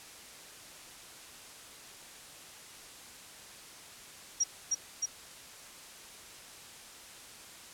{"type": "tone with echo", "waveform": "sine", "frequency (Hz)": 5690, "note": "F8", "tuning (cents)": 31, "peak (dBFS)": -24, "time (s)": [4.4, 4.44], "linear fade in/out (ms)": 10, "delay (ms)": 310, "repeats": 2, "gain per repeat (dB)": -2, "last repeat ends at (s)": 5.06, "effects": ["white hiss -50 dBFS RMS until 7.73 s", "low-pass 10000 Hz 12 dB/octave"]}